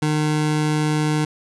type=tone; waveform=25% pulse; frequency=152.4 Hz; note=D#3; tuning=36 cents flat; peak=-14 dBFS; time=0.02-1.25 s; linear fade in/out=5 ms; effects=resampled to 24000 Hz